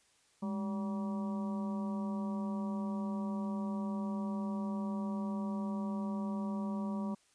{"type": "harmonic tone with a mistuned harmonic", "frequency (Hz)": 191.9, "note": "G3", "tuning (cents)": -37, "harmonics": [1, 2, 3, 4, 5, 6], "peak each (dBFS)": [-34, -49, -47, -54, -47, -51], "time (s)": [0.42, 7.15], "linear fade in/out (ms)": 10, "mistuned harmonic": 1, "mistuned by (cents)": 110, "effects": ["white hiss -69 dBFS RMS until 7.34 s", "resampled to 22050 Hz"]}